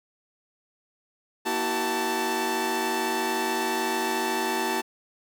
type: tone cluster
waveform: sawtooth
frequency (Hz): 237.9 / 326.9 / 380.6 / 885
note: A#3 / E4 / F#4 / A5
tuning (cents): +35 / -14 / +49 / +10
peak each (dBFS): -30 / -29 / -26 / -24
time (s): 1.45-4.82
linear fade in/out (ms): 20
effects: none